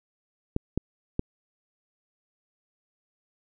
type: clicks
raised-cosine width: 3 ms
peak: -12 dBFS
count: 3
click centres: 0.564 / 0.776 / 1.194 s
effects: none